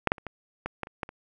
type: clicks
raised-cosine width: 0.5 ms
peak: -6 / -6 / -29 / -21 / -16 / -16 / -27 / -15 / -26 dBFS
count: 9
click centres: 0.073 / 0.119 / 0.182 / 0.267 / 0.66 / 0.833 / 0.871 / 1.032 / 1.091 s
effects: none